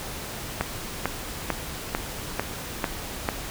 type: click train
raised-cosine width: 0.5 ms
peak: -8 dBFS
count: 7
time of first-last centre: 0.61-3.289 s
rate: 2.24 Hz
effects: pink hiss -35 dBFS RMS until 3.5 s